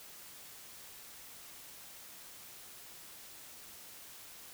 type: silence
effects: white hiss -52 dBFS RMS until 4.53 s